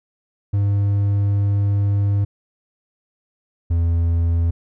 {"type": "tone pair in turn", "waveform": "triangle", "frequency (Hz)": [100.8, 84.15], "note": ["G2", "E2"], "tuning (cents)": [49, 36], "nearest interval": "minor third", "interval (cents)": 313, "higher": "first", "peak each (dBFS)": -13, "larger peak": "neither", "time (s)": [[0.53, 2.25], [3.7, 4.51]], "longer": "first", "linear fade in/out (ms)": 10, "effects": []}